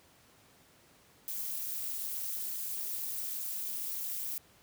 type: noise with amplitude modulation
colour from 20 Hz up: violet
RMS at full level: -33 dBFS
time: 1.28-4.38 s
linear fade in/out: 0 ms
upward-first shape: sine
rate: 259 Hz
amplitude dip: 100%
effects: pink hiss -62 dBFS RMS until 4.62 s + high-pass 80 Hz 12 dB/octave